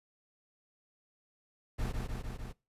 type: noise with echo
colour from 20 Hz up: brown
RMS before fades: -34 dBFS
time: 1.78-1.93 s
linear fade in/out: 20 ms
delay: 150 ms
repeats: 4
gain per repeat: -2 dB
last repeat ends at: 2.53 s
effects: noise-tail reverb RT60 0.3 s tail -24 dB re dry + resampled to 32000 Hz